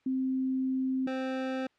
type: tone pair in turn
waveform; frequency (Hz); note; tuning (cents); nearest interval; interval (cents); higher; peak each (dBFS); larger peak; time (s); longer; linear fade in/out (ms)
sine / 25% pulse; 261.6 / 261.6; C4 / C4; 0 / 0; unison; 0; neither; -27; neither; 0.06-1.07 / 1.07-1.67; first; 5
effects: white hiss -70 dBFS RMS until 1.78 s + low-pass 3000 Hz 12 dB/octave